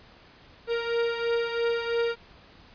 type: beating tone pair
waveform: 45% pulse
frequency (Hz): 466.2 / 469.2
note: A#4 / A#4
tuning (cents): 0 / +11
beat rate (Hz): 3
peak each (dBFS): -26 / -31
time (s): 0.67-2.16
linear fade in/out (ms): 50
effects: pink hiss -53 dBFS RMS until 2.74 s + resampled to 11025 Hz